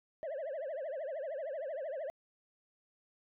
sine tone with vibrato, 588 Hz, D5, 2 cents sharp, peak -34 dBFS, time 0.23-2.1 s, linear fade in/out 0 ms, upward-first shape triangle, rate 13 Hz, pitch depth 260 cents each way, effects tanh soft clip ceiling -36 dBFS

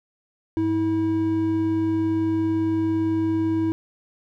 triangle tone pair together, 101.71 / 322.9 Hz, G#2 / E4, -36 / -36 cents, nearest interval octave + minor sixth, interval 2000 cents, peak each -27 / -18 dBFS, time 0.57-3.72 s, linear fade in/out 0 ms, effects none

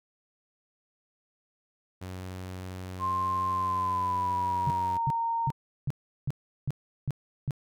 sawtooth tone, 92.5 Hz, F#2, in tune, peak -33 dBFS, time 2.01-4.98 s, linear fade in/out 10 ms
sine tone with pitch glide, 1053 to 922 Hz, C6 to A#5, +11 to -19 cents, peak -26 dBFS, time 2.99-5.52 s, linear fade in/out 50 ms, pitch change -230 cents, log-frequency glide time 3.48-5.02 s
sine tone bursts, 138.59 Hz, C#3, in tune, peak -25 dBFS, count 8, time 4.67-7.508 s, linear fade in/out 0 ms, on 31 ms, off 370 ms
effects none

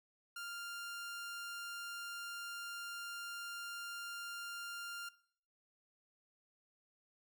sawtooth tone, 1396.9 Hz, F6, in tune, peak -40 dBFS, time 0.36-5.09 s, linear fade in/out 5 ms, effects noise-tail reverb RT60 0.6 s tail -19 dB re dry

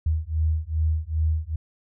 sine beating tone pair, 77.78 / 80.28 Hz, D#2 / E2, 0 / -45 cents, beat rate 2.5 Hz, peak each -24 dBFS, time 0.06-1.56 s, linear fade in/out 5 ms, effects none

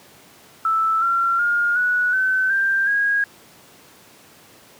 sine tone with pitch steps, 1318.5 / 1367.4 / 1418 / 1470.6 / 1525.1 / 1581.6 / 1640.2 Hz, E6 / F6 / F6 / F#6 / G6 / G6 / G#6, 0 / -37 / +26 / -11 / -48 / +15 / -22 cents, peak -16 dBFS, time 0.65-3.24 s, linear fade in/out 2 ms, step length 370 ms, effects pink hiss -48 dBFS RMS until 4.79 s + high-pass 150 Hz 12 dB/octave

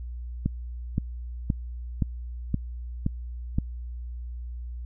click train, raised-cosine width 5 ms, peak -11 dBFS, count 7, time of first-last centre 0.46-3.585 s, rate 1.92 Hz, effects added 60 Hz sine -33 dBFS peak until 4.85 s

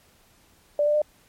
sine tone with pitch steps, 587 / 594.2 / 601.4 Hz, D5 / D5 / D5, -1 / +20 / +41 cents, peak -18 dBFS, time 0.79-1.018 s, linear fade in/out 2 ms, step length 76 ms, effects pink hiss -59 dBFS RMS until 1.28 s + MP3 64 kbps

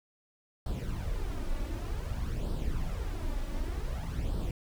brown noise with flanger, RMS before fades -33 dBFS, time 0.66-4.51 s, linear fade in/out 2 ms, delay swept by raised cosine 0.22 to 3.52 ms, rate 0.54 Hz, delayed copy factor +0.6, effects none

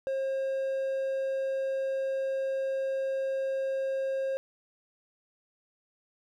triangle tone, 536 Hz, C5, 42 cents sharp, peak -26 dBFS, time 0.07-4.37 s, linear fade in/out 0 ms, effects none

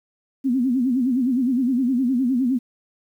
sine tone with vibrato, 253.2 Hz, B3, 43 cents sharp, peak -17 dBFS, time 0.44-2.59 s, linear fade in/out 20 ms, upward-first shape sine, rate 9.7 Hz, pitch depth 130 cents each way, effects 9-bit

